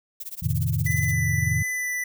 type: noise with tremolo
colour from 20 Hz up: violet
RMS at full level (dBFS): -33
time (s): 0.2-1.12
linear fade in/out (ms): 5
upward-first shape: sine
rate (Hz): 17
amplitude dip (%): 95
type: chord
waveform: sine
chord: F dominant seventh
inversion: none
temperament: equal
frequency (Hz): 87.31 / 110 / 130.81 / 155.56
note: F2 / A2 / C3 / Eb3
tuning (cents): 0 / 0 / 0 / 0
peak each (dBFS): -27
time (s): 0.42-1.63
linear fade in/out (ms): 10
type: tone with vibrato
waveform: square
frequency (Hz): 1994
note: B6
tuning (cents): +16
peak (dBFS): -26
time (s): 0.86-2.04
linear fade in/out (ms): 5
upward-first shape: sine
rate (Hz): 1.6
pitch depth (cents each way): 10
effects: none